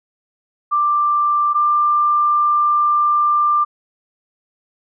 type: tone pair in turn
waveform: sine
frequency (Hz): 1181 / 1188.5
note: D6 / D6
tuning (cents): +9 / +20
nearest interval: unison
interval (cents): 11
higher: second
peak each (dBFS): -13 / -12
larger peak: second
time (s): 0.71-1.54 / 1.54-3.65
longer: second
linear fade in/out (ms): 20
effects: none